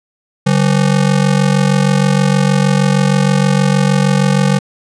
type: ring-modulated tone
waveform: square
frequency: 167.4 Hz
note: E3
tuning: 27 cents sharp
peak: -7 dBFS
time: 0.46-4.59 s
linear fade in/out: 10 ms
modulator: 23.2 Hz
effects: resampled to 22050 Hz